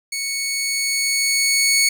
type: tone with level ramp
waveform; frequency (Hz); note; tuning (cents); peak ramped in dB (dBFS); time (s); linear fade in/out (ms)
15% pulse; 2217; C#7; 0; -17 to -7; 0.12-1.89; 5
effects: none